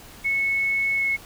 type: tone with pitch glide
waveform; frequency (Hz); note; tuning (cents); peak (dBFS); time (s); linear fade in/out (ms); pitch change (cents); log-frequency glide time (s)
sine; 2200 to 2186; C#7 to C#7; -14 to -25; -20; 0.24-1.17; 20; -11; 0.96-1.04
effects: pink hiss -45 dBFS RMS until 1.25 s